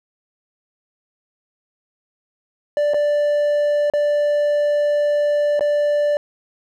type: tone with dropouts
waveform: triangle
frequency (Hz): 587.3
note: D5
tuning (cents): 0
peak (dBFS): -13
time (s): 2.77-6.17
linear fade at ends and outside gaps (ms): 1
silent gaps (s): 2.936-2.943 / 3.9-3.936 / 5.594-5.608
effects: none